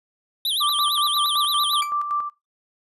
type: tone with vibrato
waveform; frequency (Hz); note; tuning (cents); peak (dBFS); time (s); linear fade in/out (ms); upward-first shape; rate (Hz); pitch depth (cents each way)
square; 3520; A7; 0; -21; 0.45-1.81; 2; sine; 8.8; 220
type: tone with tremolo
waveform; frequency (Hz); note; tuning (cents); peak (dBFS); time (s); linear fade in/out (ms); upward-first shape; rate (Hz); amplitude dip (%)
sine; 1174.7; D6; 0; -20; 0.6-2.3; 20; square; 5.3; 50
type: tone with exponential decay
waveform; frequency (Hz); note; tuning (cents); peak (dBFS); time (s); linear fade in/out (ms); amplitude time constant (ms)
sawtooth; 2329; D7; -15; -21; 1.82-1.93; 2; 23
effects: noise-tail reverb RT60 0.2 s tail -19 dB re dry + resampled to 32000 Hz